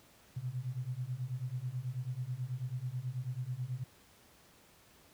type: beating tone pair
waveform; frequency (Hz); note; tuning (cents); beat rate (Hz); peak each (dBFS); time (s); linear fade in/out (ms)
sine; 121.5 / 130.7; B2 / C3; -28 / -1; 9.2; -39 / -38; 0.36-3.84; 10
effects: pink hiss -62 dBFS RMS until 5.13 s + high-pass 60 Hz 12 dB/octave